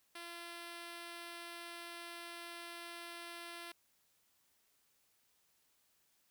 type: tone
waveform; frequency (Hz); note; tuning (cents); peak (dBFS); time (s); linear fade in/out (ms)
5% pulse; 342.3; F4; -35; -35; 0.15-3.72; 5
effects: white hiss -75 dBFS RMS until 6.3 s